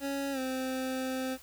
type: tone with pitch glide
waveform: 25% pulse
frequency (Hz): 277.3 to 260.2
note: C#4 to C4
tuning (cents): +1 to -9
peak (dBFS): -28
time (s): 0-1.38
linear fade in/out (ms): 50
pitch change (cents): -110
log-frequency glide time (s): 0.32-0.39
effects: added 60 Hz sine -61 dBFS peak until 1.42 s + white hiss -54 dBFS RMS until 1.42 s